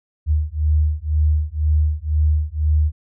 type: beating tone pair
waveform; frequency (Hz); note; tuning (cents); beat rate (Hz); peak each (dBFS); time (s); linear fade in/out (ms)
sine; 75.4 / 77.4; D2 / D#2; +46 / -9; 2; -18; 0.26-2.92; 50
effects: none